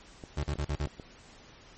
clicks, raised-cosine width 2 ms, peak -28 dBFS, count 4, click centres 0.238 / 0.556 / 0.872 / 0.998 s
30% pulse tone bursts, 73.42 Hz, D2, in tune, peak -26 dBFS, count 5, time 0.37-0.862 s, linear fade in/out 5 ms, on 64 ms, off 43 ms
effects pink hiss -54 dBFS RMS until 1.77 s + MP3 32 kbps

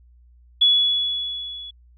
sine tone with level ramp, 3394 Hz, G#7, 37 cents sharp, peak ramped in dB -11 to -34 dBFS, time 0.61-1.71 s, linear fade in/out 10 ms, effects added 60 Hz sine -49 dBFS peak until 1.97 s

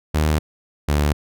sawtooth tone pair in turn, 76.9 / 73.55 Hz, D#2 / D2, -20 / +3 cents, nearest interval minor second, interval 77 cents, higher first, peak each -12 dBFS, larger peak neither, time 0.14-0.39 / 0.88-1.13 s, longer neither, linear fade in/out 10 ms, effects none

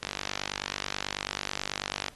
click train, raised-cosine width 0.2 ms, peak -13 dBFS, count 102, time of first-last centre 0.03-2.083 s, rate 49.2 Hz, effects pink hiss -55 dBFS RMS until 2.15 s + AAC 32 kbps

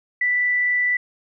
sine tone with frequency modulation, 1975.5 Hz, B6, in tune, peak -17 dBFS, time 0.21-0.97 s, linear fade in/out 5 ms, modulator 23.8 Hz, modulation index 0.29, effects none

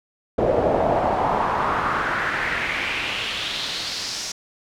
brown noise with band-pass filter sweep, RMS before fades -23 dBFS, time 0.38-4.32 s, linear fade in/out 5 ms, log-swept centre 510 to 5800 Hz, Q 2.8, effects none

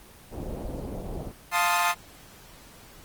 pink low-pass noise, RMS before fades -34 dBFS, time 0.3-1.33 s, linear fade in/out 50 ms, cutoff 740 Hz, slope 24 dB/octave
25% pulse chord, F dominant seventh, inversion none, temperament equal, 698.5 / 880 / 1046.5 / 1244.5 Hz, F5 / A5 / C6 / Eb6, 0 / 0 / 0 / 0 cents, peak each -23 dBFS, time 1.51-1.95 s, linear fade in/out 50 ms
effects pink hiss -50 dBFS RMS until 3.04 s + Opus 24 kbps

